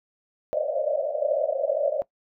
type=band-pass noise; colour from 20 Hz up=pink; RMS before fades=-25 dBFS; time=0.53-2.02 s; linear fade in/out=0 ms; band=540 to 640 Hz; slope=96 dB/octave; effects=noise-tail reverb RT60 0.1 s tail -20 dB re dry